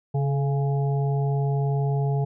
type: harmonic tone with a mistuned harmonic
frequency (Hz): 138.59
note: C#3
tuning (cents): 0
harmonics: 1 / 3 / 5 / 6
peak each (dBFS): -21 / -31 / -35 / -37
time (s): 0.14-2.25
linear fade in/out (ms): 10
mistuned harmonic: 3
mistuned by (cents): +40
effects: none